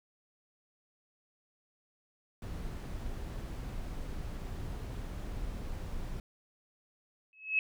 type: noise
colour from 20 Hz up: brown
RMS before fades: -39 dBFS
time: 2.42-6.2 s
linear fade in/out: 2 ms
type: tone with exponential growth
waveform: sine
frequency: 2579 Hz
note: E7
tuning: 39 cents flat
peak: -22 dBFS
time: 7.33-7.59 s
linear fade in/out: 1 ms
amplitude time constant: 55 ms
effects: none